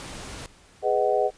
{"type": "noise", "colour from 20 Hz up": "pink", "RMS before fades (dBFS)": -38, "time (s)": [0, 0.46], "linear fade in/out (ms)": 0}
{"type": "chord", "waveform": "sine", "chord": "G# minor seventh", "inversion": "none", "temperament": "just", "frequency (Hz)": [415.3, 498.4, 623, 747.5], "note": ["G#4", "B4", "D#5", "F#5"], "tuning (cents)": [0, 16, 2, 17], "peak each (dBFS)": -25, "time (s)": [0.82, 1.31], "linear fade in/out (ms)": 50}
{"effects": ["pink hiss -54 dBFS RMS until 1.37 s", "resampled to 22050 Hz"]}